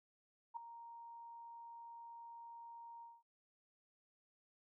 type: tone with ADSR envelope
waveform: sine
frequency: 932.3 Hz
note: A#5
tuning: in tune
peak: -39 dBFS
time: 0.54-3.23 s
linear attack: 27 ms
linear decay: 4 ms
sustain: -12 dB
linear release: 210 ms
effects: none